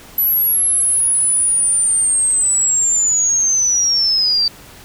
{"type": "linear sweep", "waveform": "sine", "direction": "down", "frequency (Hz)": [11870, 4618], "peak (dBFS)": -12, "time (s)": [0.18, 4.48], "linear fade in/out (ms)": 2, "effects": ["pink hiss -40 dBFS RMS until 4.84 s"]}